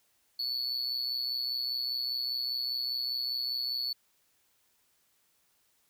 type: tone with amplitude modulation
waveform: triangle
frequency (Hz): 4435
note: C#8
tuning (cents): 0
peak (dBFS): -26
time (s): 0.39-3.93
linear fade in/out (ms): 5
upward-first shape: sine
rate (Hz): 125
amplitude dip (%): 75
effects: white hiss -71 dBFS RMS until 5.89 s